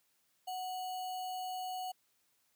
sine tone with sample-and-hold, 740 Hz, F#5, in tune, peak -37 dBFS, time 0.47-1.92 s, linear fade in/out 10 ms, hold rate 3675 Hz, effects white hiss -75 dBFS RMS until 2.55 s + high-pass 80 Hz 12 dB/octave

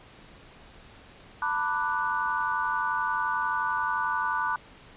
sine chord, B minor seventh, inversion third, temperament equal with one note detuned, 896.4 / 987.8 / 1174.7 / 1480 Hz, A5 / B5 / D6 / F#6, +32 / 0 / 0 / 0 cents, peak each -32 / -30 / -31 / -30 dBFS, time 1.42-4.56 s, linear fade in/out 2 ms, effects pink hiss -51 dBFS RMS until 4.96 s + resampled to 8000 Hz

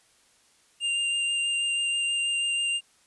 square tone with vibrato, 2794 Hz, F7, in tune, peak -25 dBFS, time 0.8-2.81 s, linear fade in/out 50 ms, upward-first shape sine, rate 6.2 Hz, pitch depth 9 cents each way, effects white hiss -62 dBFS RMS until 3.06 s + resampled to 24000 Hz

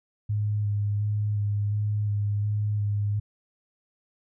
sine tone with vibrato, 103.83 Hz, G#2, in tune, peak -23 dBFS, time 0.29-3.2 s, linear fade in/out 10 ms, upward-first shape square, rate 1.4 Hz, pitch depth 15 cents each way, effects none

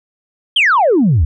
sine exponential sweep, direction down, 3322 to 67.8 Hz, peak -7 dBFS, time 0.56-1.25 s, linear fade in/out 5 ms, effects tanh soft clip ceiling -5 dBFS

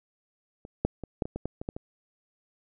clicks, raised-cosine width 2 ms, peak -29 / -10 / -23 / -13 / -21 / -20 / -17 / -22 / -18 / -23 dBFS, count 10, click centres 0.651 / 0.85 / 1.037 / 1.222 / 1.255 / 1.36 / 1.456 / 1.615 / 1.689 / 1.765 s, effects none

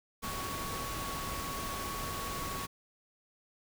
sine tone in noise, 1115 Hz, C#6, 10 cents sharp, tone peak -40 dBFS, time 0.22-2.67 s, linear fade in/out 20 ms, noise pink, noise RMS -39 dBFS, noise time 0.22-2.67 s, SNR -4 dB, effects none

